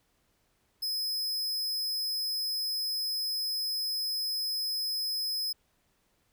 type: tone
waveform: 45% pulse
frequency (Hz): 5100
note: D#8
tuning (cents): +42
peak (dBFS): -30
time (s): 0.82-5.53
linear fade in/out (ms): 10
effects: pink hiss -72 dBFS RMS until 6.32 s